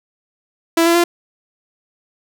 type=tone with pitch steps; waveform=sawtooth; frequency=332.2 / 338.6 / 345.1 Hz; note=E4 / E4 / F4; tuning=+13 / +46 / -21 cents; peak=-7 dBFS; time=0.77-1.04 s; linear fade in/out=5 ms; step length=90 ms; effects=none